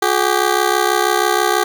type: ring-modulated tone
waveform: 15% pulse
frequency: 392.2 Hz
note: G4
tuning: 1 cent sharp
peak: -4 dBFS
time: 0.02-1.64 s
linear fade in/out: 5 ms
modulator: 33.1 Hz
effects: none